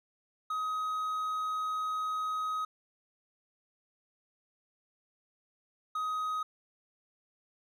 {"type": "tone pair in turn", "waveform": "triangle", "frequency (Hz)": [1262, 1257.6], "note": ["D#6", "D#6"], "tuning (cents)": [24, 18], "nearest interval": "unison", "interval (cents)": 6, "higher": "first", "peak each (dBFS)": [-29, -29], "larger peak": "neither", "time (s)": [[0.5, 2.65], [5.95, 6.43]], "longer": "first", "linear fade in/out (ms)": 5, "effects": []}